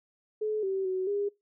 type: tone with pitch steps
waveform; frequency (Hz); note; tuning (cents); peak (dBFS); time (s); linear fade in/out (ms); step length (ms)
sine; 428.6 / 384.8 / 373.8 / 405.9; A4 / G4 / F#4 / G#4; -45 / -32 / +18 / -40; -27; 0.41-1.29; 10; 220
effects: noise-tail reverb RT60 0.2 s tail -23 dB re dry